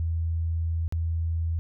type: tone with dropouts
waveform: sine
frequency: 82.41 Hz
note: E2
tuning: in tune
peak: -24 dBFS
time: 0-1.59 s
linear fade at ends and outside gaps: 0 ms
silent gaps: 0.88-0.924 s
effects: none